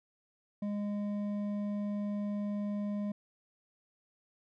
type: tone with hard clipping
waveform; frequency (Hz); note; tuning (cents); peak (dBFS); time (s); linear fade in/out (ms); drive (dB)
sine; 205.4; G#3; -19; -34; 0.62-3.12; 5; 7
effects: none